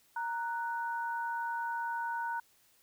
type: tone pair together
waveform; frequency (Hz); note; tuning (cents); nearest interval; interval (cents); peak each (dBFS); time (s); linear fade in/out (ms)
sine; 931 / 1481.9; A#5 / F#6; -2 / +2; minor sixth; 804; -34 / -38; 0.16-2.4; 5
effects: white hiss -67 dBFS RMS until 2.82 s